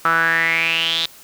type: tone with band-pass filter sweep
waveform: sawtooth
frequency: 164.81 Hz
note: E3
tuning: in tune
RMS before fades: -18 dBFS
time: 0.05-1.06 s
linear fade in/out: 0 ms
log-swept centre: 1300 to 3800 Hz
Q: 7.6
effects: white hiss -44 dBFS RMS until 1.23 s